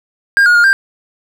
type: tone with pitch steps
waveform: triangle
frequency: 1609 / 1439 / 1418 / 1584 Hz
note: G6 / F#6 / F6 / G6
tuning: +45 / -49 / +26 / +18 cents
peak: -4 dBFS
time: 0.37-0.73 s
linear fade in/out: 0 ms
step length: 90 ms
effects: none